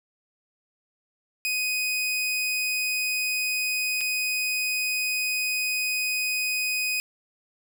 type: tone with dropouts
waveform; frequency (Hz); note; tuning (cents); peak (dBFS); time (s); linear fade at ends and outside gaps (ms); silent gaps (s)
sawtooth; 2500; D#7; +8; -21; 1.45-7; 0; 4.008-4.012
effects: none